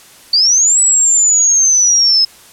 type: linear two-way sweep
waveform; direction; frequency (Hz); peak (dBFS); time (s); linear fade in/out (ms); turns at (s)
sine; up then down; 4500 to 7890 to 5130; -7; 0.33-2.25; 5; 0.8
effects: white hiss -41 dBFS RMS until 2.52 s + low-pass 12000 Hz 12 dB/octave